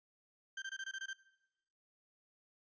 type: tone bursts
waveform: 35% pulse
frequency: 1568 Hz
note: G6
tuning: in tune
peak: -39 dBFS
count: 8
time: 0.57-1.132 s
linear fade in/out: 5 ms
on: 51 ms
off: 22 ms
effects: noise-tail reverb RT60 1.0 s tail -20 dB re dry + resampled to 16000 Hz